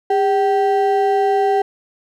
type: ring-modulated tone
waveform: triangle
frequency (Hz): 587.3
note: D5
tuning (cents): 0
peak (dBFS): -8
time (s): 0.1-1.62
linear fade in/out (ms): 5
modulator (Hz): 183
effects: none